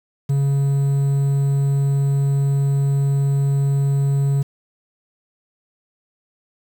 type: tone with quantisation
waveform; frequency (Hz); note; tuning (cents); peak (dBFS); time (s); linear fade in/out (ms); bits
triangle; 139.2; C#3; +8; -13; 0.29-4.43; 10; 7
effects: none